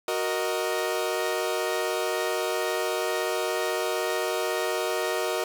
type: chord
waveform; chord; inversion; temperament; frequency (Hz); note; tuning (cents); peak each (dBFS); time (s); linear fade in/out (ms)
sawtooth; D# minor; first; equal; 370 / 466.2 / 622.3; F#4 / A#4 / D#5; 0 / 0 / 0; -26; 0.08-5.44; 2
effects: 9-bit